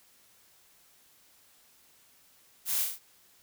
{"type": "noise with echo", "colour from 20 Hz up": "blue", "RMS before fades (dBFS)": -31, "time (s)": [2.65, 2.86], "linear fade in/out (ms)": 50, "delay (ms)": 33, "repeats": 4, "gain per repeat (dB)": -3, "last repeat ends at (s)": 2.992, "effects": ["white hiss -62 dBFS RMS until 3.42 s"]}